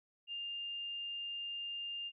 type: tone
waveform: sine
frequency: 2805 Hz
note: F7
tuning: 7 cents sharp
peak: -39 dBFS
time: 0.27-2.12 s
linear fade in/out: 50 ms
effects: none